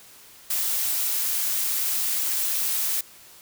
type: noise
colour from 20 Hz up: blue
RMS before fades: -25 dBFS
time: 0.5-3.01 s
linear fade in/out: 5 ms
effects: white hiss -49 dBFS RMS until 3.41 s